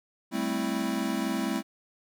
square chord, A minor seventh, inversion third, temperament equal, 196 / 220 / 261.6 / 329.6 Hz, G3 / A3 / C4 / E4, 0 / 0 / 0 / 0 cents, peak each -35 / -33 / -33 / -34 dBFS, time 0.31-1.63 s, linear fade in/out 50 ms, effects none

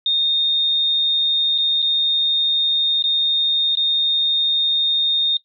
sine tone with dropouts, 3674 Hz, A#7, 26 cents flat, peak -15 dBFS, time 0.06-5.37 s, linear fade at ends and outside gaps 2 ms, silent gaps 1.58-1.584 / 1.82-1.825 / 3.024-3.039 / 3.753-3.771 s, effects noise-tail reverb RT60 0.1 s tail -17 dB re dry

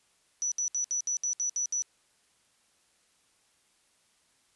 sine tone bursts, 5920 Hz, F#8, in tune, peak -27 dBFS, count 9, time 0.42-1.821 s, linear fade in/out 0 ms, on 97 ms, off 66 ms, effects white hiss -68 dBFS RMS until 4.55 s + resampled to 24000 Hz

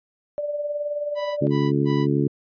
sine tone with tremolo, 587.3 Hz, D5, in tune, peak -22 dBFS, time 0.38-1.47 s, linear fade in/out 0 ms, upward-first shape sine, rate 19 Hz, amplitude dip 50%
sawtooth tone bursts, 987.8 Hz, B5, in tune, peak -27 dBFS, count 3, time 1.15-2.07 s, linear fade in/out 50 ms, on 220 ms, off 130 ms
harmonic tone, 71.2 Hz, C#2, 47 cents sharp, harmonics 2 / 3 / 4 / 5 / 6, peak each -22 / -27 / -23 / -25 / -28 dBFS, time 1.41-2.28 s, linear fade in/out 10 ms
effects resampled to 11025 Hz

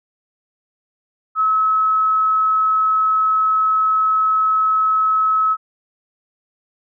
sine tone, 1290 Hz, E6, 38 cents flat, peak -13 dBFS, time 1.35-5.57 s, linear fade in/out 50 ms, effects none

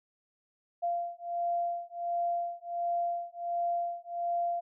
sine beating tone pair, 691 / 692.4 Hz, F5 / F5, -19 / -15 cents, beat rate 1.4 Hz, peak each -33 / -33 dBFS, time 0.82-4.61 s, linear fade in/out 20 ms, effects none

